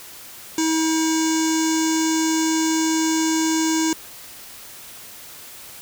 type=tone with low-pass filter; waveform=square; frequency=319.9 Hz; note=D#4; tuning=48 cents sharp; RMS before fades=-20 dBFS; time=0.58-3.93 s; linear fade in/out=2 ms; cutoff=6900 Hz; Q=6.9; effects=white hiss -40 dBFS RMS until 5.81 s